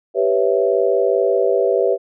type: chord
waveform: sine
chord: C# half-diminished seventh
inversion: second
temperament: equal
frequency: 392 / 493.9 / 554.4 / 659.3 Hz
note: G4 / B4 / C#5 / E5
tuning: 0 / 0 / 0 / 0 cents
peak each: -18 / -18 / -20 / -21 dBFS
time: 0.14-1.98 s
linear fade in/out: 50 ms
effects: none